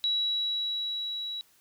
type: tone with level ramp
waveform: sine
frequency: 3900 Hz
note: B7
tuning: 23 cents flat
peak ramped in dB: -24 to -33 dBFS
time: 0.04-1.41 s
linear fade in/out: 0 ms
effects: white hiss -63 dBFS RMS until 1.6 s